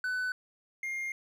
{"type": "tone pair in turn", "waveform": "triangle", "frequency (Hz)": [1500, 2121], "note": ["F#6", "C7"], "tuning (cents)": [23, 23], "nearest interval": "tritone", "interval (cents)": 600, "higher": "second", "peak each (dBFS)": [-28, -31], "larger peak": "first", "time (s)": [[0.04, 0.32], [0.83, 1.12]], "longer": "second", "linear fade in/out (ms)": 2, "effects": []}